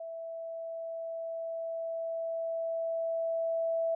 sine tone with level ramp, 659.3 Hz, E5, in tune, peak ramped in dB -38 to -27 dBFS, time 0-3.95 s, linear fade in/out 5 ms, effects none

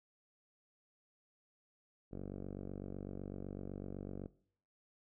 5% pulse tone with low-pass filter, 47.95 Hz, G1, 37 cents flat, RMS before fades -45 dBFS, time 2.11-4.28 s, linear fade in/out 20 ms, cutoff 420 Hz, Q 0.66, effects noise-tail reverb RT60 0.6 s tail -20 dB re dry

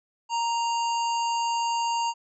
harmonic tone with a mistuned harmonic, 932.3 Hz, A#5, in tune, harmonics 1 / 3 / 5 / 7 / 8, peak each -24 / -34 / -38 / -41 / -42 dBFS, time 0.29-2.14 s, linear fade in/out 50 ms, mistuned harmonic 8, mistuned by -27 cents, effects none

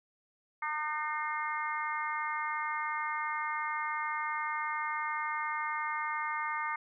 harmonic tone, 303.8 Hz, D#4, 41 cents flat, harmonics 3 / 4 / 5 / 6 / 7, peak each -37 / -36 / -43 / -41 / -38 dBFS, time 0.62-6.76 s, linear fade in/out 5 ms, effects none

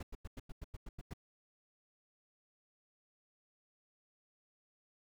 brown noise bursts, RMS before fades -44 dBFS, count 10, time 0-1.136 s, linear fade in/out 5 ms, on 29 ms, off 94 ms, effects none

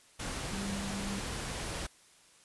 sine tone in noise, 197.9 Hz, G3, 17 cents sharp, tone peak -37 dBFS, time 0.52-1.2 s, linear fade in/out 10 ms, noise pink, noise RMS -38 dBFS, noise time 0.19-1.87 s, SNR -2 dB, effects white hiss -61 dBFS RMS until 2.44 s + resampled to 24000 Hz

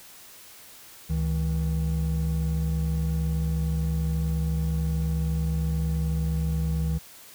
triangle tone pair together, 71.27 / 160 Hz, C#2 / D#3, +49 / +49 cents, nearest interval octave + major second, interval 1400 cents, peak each -24 dBFS, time 1.09-6.99 s, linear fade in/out 20 ms, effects white hiss -48 dBFS RMS until 7.34 s

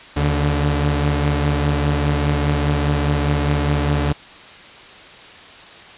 sawtooth tone pair together, 74.7 / 144.48 Hz, D2 / D3, +30 / -28 cents, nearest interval major seventh, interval 1142 cents, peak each -15 dBFS, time 0.16-4.13 s, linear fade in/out 10 ms, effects white hiss -40 dBFS RMS until 5.97 s + resampled to 8000 Hz

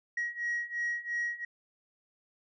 sine beating tone pair, 1898 / 1900.9 Hz, A#6 / A#6, +31 / +33 cents, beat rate 2.9 Hz, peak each -34 / -32 dBFS, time 0.17-1.45 s, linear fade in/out 5 ms, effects tanh soft clip ceiling -27 dBFS

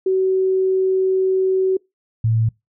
sine tone pair in turn, 377.8 / 112.32 Hz, F#4 / A2, +36 / +36 cents, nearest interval octave + major sixth, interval 2100 cents, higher first, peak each -14 dBFS, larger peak neither, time 0.06-1.77 / 2.24-2.49 s, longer first, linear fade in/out 5 ms, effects noise-tail reverb RT60 0.2 s tail -25 dB re dry

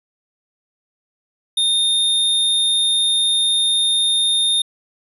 square tone, 3652 Hz, A#7, 36 cents flat, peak -15 dBFS, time 1.57-4.62 s, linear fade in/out 5 ms, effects resampled to 32000 Hz

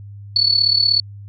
sine tone with amplitude modulation, 4435 Hz, C#8, in tune, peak -9 dBFS, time 0.36-1 s, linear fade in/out 2 ms, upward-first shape sine, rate 36.4 Hz, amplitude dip 80%, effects added 101 Hz sine -33 dBFS peak until 1.28 s

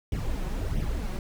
brown noise with flanger, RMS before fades -29 dBFS, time 0.12-1.19 s, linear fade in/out 2 ms, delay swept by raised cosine 0.34 to 5.44 ms, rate 1.5 Hz, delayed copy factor +0.7, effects none

